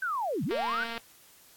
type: linear two-way sweep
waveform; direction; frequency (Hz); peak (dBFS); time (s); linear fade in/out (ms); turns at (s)
sine; down then up; 1570 to 123.47 to 1570; -28; 0.02-0.84; 5; 0.44
type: click train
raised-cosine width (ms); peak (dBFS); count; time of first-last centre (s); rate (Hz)
0.3; -21; 109; 0.51-0.978; 231
effects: white hiss -57 dBFS RMS until 1.56 s + AAC 64 kbps